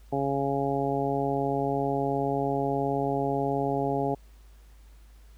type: harmonic tone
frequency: 138.59 Hz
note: C#3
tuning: in tune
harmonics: 1 / 2 / 3 / 4 / 5 / 6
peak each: -33 / -31 / -30 / -34 / -31 / -33 dBFS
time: 0.12-4.15 s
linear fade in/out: 10 ms
effects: added 52 Hz sine -49 dBFS peak until 5.37 s + pink hiss -63 dBFS RMS until 5.37 s